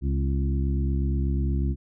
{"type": "harmonic tone with a mistuned harmonic", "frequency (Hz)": 68.3, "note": "C#2", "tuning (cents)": -25, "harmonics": [1, 2, 3, 4, 5], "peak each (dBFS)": [-23, -29, -33, -35, -37], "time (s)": [0.01, 1.76], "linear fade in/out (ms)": 50, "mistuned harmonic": 4, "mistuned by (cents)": -20, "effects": []}